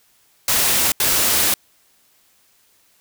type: noise bursts at uneven times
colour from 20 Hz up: white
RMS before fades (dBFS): -17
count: 2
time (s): 0.48-0.92 / 1-1.54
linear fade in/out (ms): 2
effects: white hiss -58 dBFS RMS until 3 s